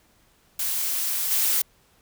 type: noise with level steps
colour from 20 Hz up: blue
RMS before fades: -26 / -22 dBFS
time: 0.59-1.62 s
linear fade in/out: 5 ms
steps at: 1.31 s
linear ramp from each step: 2 ms
effects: pink hiss -61 dBFS RMS until 2.01 s